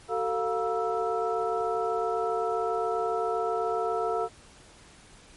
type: tone cluster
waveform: sine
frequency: 380.4 / 447.9 / 706 / 952 / 1319 Hz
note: F#4 / A4 / F5 / A#5 / E6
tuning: +48 / +31 / +19 / +36 / +1 cents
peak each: -34 / -29 / -30 / -38 / -33 dBFS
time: 0.08-4.29 s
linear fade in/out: 50 ms
effects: pink hiss -53 dBFS RMS until 5.36 s + MP3 48 kbps